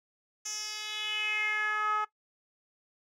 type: tone with band-pass filter sweep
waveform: 10% pulse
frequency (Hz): 425.2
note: G#4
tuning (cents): +41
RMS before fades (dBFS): -32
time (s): 0.45-2.05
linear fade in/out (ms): 10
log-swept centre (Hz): 6400 to 1100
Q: 4.4
effects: noise-tail reverb RT60 0.1 s tail -18 dB re dry